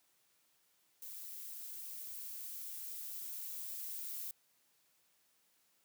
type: noise with level ramp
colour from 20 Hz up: violet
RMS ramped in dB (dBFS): -48 to -43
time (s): 1.02-4.31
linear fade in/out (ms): 2
effects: white hiss -74 dBFS RMS until 5.84 s + high-pass 100 Hz 12 dB/octave